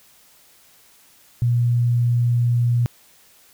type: tone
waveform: sine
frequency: 120 Hz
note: B2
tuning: 49 cents flat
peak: -15 dBFS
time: 1.42-2.86 s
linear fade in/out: 0 ms
effects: white hiss -53 dBFS RMS until 3.53 s